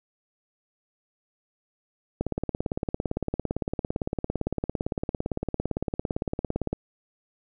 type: click train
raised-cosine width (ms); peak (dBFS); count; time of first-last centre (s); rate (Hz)
2; -13; 81; 2.21-6.73; 17.7
effects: none